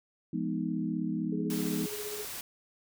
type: chord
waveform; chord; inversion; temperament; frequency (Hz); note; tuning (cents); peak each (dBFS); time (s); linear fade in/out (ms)
sine; F half-diminished seventh; none; equal with one note detuned; 171.52 / 207.7 / 246.9 / 311.1; F3 / Ab3 / Cb4 / Eb4; -31 / 0 / 0 / 0; -35; 0.33-1.86; 5
type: tone with tremolo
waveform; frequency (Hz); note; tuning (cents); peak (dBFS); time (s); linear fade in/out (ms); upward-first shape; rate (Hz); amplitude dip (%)
sine; 418.6; G#4; +14; -35; 1.32-2.25; 5; triangle; 15; 70
type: noise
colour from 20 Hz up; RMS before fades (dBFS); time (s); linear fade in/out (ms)
white; -40; 1.5-2.41; 2
effects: none